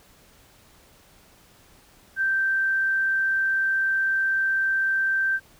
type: tone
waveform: sine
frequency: 1564 Hz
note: G6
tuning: 4 cents flat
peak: -20 dBFS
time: 2.16-5.4 s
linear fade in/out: 50 ms
effects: pink hiss -55 dBFS RMS until 5.59 s